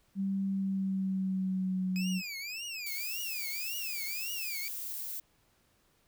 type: tone with pitch glide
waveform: sine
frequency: 194.6 to 184.74 Hz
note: G3 to F#3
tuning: -12 to -2 cents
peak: -29 dBFS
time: 0.15-2.22 s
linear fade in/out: 50 ms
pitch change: -90 cents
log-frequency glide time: 0.47-2.01 s
type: tone with vibrato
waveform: 25% pulse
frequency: 2497 Hz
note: D#7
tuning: 6 cents sharp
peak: -34 dBFS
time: 1.96-4.68 s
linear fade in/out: 0 ms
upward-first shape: triangle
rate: 1.8 Hz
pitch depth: 270 cents each way
type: noise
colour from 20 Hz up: violet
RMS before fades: -39 dBFS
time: 2.86-5.2 s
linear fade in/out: 5 ms
effects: pink hiss -70 dBFS RMS until 6.07 s